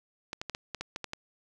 clicks, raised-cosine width 0.2 ms, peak -18 dBFS, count 9, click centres 0.331 / 0.415 / 0.497 / 0.549 / 0.747 / 0.81 / 0.961 / 1.043 / 1.134 s, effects none

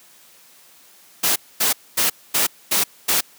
white noise bursts, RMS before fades -18 dBFS, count 6, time 1.23-3.21 s, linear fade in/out 10 ms, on 130 ms, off 240 ms, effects white hiss -50 dBFS RMS until 3.38 s + high-pass 150 Hz 12 dB/octave

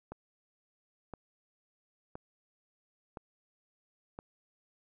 click train, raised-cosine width 1 ms, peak -28 dBFS, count 5, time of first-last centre 0.12-4.189 s, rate 0.983 Hz, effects none

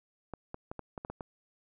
clicks, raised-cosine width 1 ms, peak -25 dBFS, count 8, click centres 0.337 / 0.544 / 0.715 / 0.793 / 0.978 / 1.049 / 1.1 / 1.208 s, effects none

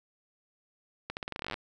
accelerating click train, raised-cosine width 0.3 ms, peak -19 dBFS, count 16, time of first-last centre 1.1-1.542 s, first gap 69 ms, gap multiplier 0.86, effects none

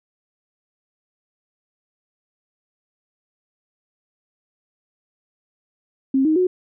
sine tone with pitch steps, 267.6 / 312.8 / 365.6 Hz, C4 / D#4 / F#4, +39 / +9 / -21 cents, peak -14 dBFS, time 6.14-6.47 s, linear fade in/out 5 ms, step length 110 ms, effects none

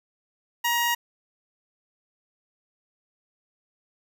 10% pulse tone with notch filter, 948 Hz, A#5, 29 cents sharp, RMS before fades -24 dBFS, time 0.64-0.95 s, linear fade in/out 10 ms, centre 4400 Hz, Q 1, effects none

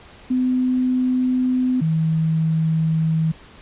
sine tone pair in turn, 254.1 / 160.07 Hz, B3 / D#3, +49 / +49 cents, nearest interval minor sixth, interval 800 cents, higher first, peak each -16 dBFS, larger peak neither, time 0.3-1.81 / 1.81-3.32 s, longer neither, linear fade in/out 10 ms, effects pink hiss -45 dBFS RMS until 3.61 s + resampled to 8000 Hz

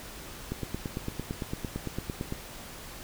click train, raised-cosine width 3 ms, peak -19 dBFS, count 17, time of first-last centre 0.52-2.324 s, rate 8.87 Hz, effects added 50 Hz sine -54 dBFS peak until 3.03 s + pink hiss -44 dBFS RMS until 3.03 s

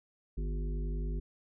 harmonic tone with a mistuned harmonic, 50.2 Hz, G1, 42 cents sharp, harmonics 1 / 3 / 5 / 7 / 8, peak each -32 / -42 / -46 / -49 / -50 dBFS, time 0.37-1.2 s, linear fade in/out 10 ms, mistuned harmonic 5, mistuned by -87 cents, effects none

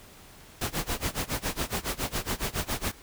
pink noise with tremolo, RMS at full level -28 dBFS, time 0.61-2.92 s, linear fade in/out 5 ms, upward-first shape sine, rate 7.2 Hz, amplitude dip 95%, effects pink hiss -51 dBFS RMS until 3.02 s

